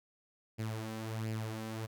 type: tone with flanger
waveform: sawtooth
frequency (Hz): 110.6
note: A2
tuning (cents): +9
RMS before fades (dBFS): -39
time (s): 0.58-1.87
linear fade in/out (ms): 20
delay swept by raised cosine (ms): 0.4 to 3.9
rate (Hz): 1.4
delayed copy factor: +0.6
effects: none